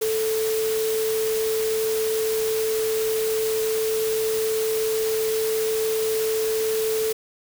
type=tone in noise; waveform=sine; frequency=440 Hz; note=A4; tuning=in tune; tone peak=-21 dBFS; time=0.01-7.13 s; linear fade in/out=10 ms; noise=white; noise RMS=-31 dBFS; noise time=0.01-7.13 s; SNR=+7 dB; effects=none